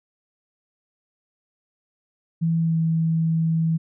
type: tone with pitch glide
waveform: sine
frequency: 164.81 to 162.63 Hz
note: E3 to E3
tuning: 0 to -23 cents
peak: -18 dBFS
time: 2.41-3.78 s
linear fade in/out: 20 ms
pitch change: -23 cents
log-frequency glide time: 2.59-2.77 s
effects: none